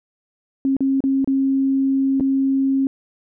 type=tone with dropouts; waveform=sine; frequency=270 Hz; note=C#4; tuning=45 cents flat; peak=-15 dBFS; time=0.65-2.87 s; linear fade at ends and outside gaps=1 ms; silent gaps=0.767-0.806 / 1.005-1.039 / 1.245-1.275 / 2.199-2.207 s; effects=none